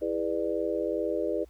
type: chord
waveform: sine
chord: E dominant seventh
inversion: none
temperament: just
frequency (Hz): 329.6 / 412 / 494.4 / 593.3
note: E4 / G#4 / B4 / D5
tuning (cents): 0 / -14 / +2 / +18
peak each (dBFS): -32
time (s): 0.01-1.45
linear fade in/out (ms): 20
effects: added 60 Hz sine -52 dBFS peak until 1.49 s + pink hiss -65 dBFS RMS until 1.49 s